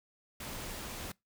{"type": "noise", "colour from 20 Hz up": "pink", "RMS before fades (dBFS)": -42, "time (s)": [0.4, 1.12], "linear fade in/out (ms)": 5, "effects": ["noise-tail reverb RT60 0.2 s tail -24 dB re dry"]}